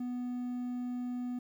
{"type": "tone", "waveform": "triangle", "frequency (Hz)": 246.9, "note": "B3", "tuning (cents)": 0, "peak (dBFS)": -32, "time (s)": [0, 1.39], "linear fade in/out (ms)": 5, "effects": ["11-bit"]}